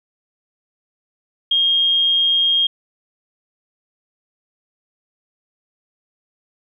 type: tone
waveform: sine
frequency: 3236 Hz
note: G#7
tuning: 46 cents flat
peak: -13 dBFS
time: 1.51-2.67 s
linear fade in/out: 5 ms
effects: 9-bit